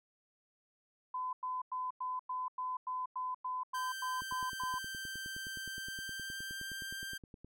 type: tone bursts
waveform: sine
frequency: 1013 Hz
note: B5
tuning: 44 cents sharp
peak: -35 dBFS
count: 13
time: 1.14-4.786 s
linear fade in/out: 5 ms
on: 190 ms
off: 98 ms
type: tone with pitch glide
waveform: sawtooth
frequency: 1564 to 1577.6 Hz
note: G6 to G6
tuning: -4 to +11 cents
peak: -37 dBFS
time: 3.74-7.18 s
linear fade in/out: 10 ms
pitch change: +15 cents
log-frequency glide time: 5.7-6.66 s
type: click train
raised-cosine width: 3 ms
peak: -38 dBFS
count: 32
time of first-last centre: 4.22-7.446 s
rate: 9.61 Hz
effects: none